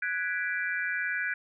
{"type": "chord", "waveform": "sine", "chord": "G# half-diminished seventh", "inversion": "third", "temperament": "equal", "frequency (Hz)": [1480, 1661.2, 1975.5, 2349], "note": ["F#6", "G#6", "B6", "D7"], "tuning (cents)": [0, 0, 0, 0], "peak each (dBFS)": [-32, -32, -37, -37], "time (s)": [0.02, 1.34], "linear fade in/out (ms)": 5, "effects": []}